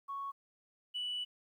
sine tone pair in turn, 1108.7 / 2960 Hz, C#6 / F#7, 0 / 0 cents, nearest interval octave + perfect fourth, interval 1700 cents, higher second, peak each -37 / -34 dBFS, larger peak second, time 0.08-0.32 / 0.94-1.25 s, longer second, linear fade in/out 20 ms, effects tanh soft clip ceiling -32 dBFS + 12-bit

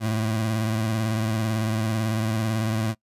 25% pulse tone with vibrato, 110.3 Hz, A2, 5 cents sharp, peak -19 dBFS, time 0-2.95 s, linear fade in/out 50 ms, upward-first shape triangle, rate 18 Hz, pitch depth 68 cents each way, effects noise-tail reverb RT60 0.1 s tail -23 dB re dry + resampled to 32000 Hz

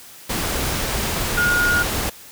sine tone in noise, 1433 Hz, F6, 44 cents sharp, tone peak -16 dBFS, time 1.37-1.83 s, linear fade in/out 10 ms, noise pink, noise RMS -23 dBFS, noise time 0.29-2.1 s, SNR +4 dB, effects white hiss -42 dBFS RMS until 2.31 s

